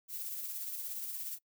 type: noise with tremolo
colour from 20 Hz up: violet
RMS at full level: -39 dBFS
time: 0.08-1.39 s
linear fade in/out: 50 ms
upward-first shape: sine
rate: 17 Hz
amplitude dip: 35%
effects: noise-tail reverb RT60 0.1 s tail -22 dB re dry